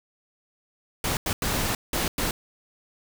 pink noise bursts at uneven times, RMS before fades -26 dBFS, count 5, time 1.04-1.17 / 1.26-1.33 / 1.42-1.75 / 1.93-2.08 / 2.18-2.31 s, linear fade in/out 2 ms, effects none

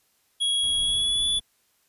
square tone with pitch glide, 3322 to 3441 Hz, G#7 to A7, 0 to -39 cents, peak -22 dBFS, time 0.4-1.4 s, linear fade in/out 20 ms, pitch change +61 cents, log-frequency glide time 0.79-1.26 s
brown noise, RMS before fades -42 dBFS, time 0.62-1.41 s, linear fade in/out 20 ms
effects white hiss -67 dBFS RMS until 1.88 s + resampled to 32000 Hz

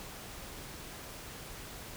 silence, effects pink hiss -46 dBFS RMS until 1.96 s

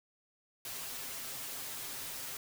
white noise with comb filter, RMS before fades -42 dBFS, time 0.65-2.37 s, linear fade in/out 2 ms, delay 7.5 ms, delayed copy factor +0.7, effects none

